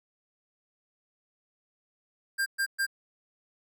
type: tone bursts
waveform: square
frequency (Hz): 1594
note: G6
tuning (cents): +28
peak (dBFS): -26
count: 3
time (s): 2.38-2.866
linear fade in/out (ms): 20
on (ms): 82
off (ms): 120
effects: none